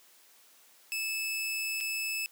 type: tone with dropouts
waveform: sawtooth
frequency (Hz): 2614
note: E7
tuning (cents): -15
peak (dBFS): -28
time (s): 0.92-2.26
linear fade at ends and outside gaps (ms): 0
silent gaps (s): 1.804-1.809
effects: white hiss -60 dBFS RMS until 2.31 s + high-pass 300 Hz 12 dB/octave